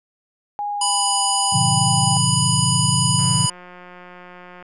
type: tone with pitch glide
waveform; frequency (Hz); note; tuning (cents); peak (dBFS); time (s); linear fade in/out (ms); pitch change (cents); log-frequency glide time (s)
sine; 823 to 794; G#5 to G5; -16 to +22; -22; 0.59-2.17; 0; -62; 0.7-1.24
type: harmonic tone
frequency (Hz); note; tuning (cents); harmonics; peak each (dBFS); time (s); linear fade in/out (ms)
987.8; B5; 0; 1 / 3 / 5 / 7 / 9 / 10; -25 / -25 / -25 / -25 / -25 / -25; 0.81-3.5; 5
type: chord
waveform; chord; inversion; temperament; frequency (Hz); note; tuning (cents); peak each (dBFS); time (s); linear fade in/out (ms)
sine; G# diminished seventh; none; equal with one note detuned; 103.83 / 123.47 / 146.83 / 177.46; G#2 / B2 / D3 / F3; 0 / 0 / 0 / +28; -27 / -22 / -22 / -24; 1.52-3.47; 20
type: click train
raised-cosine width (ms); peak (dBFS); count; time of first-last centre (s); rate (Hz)
0.5; -26; 258; 3.19-4.626; 179
effects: none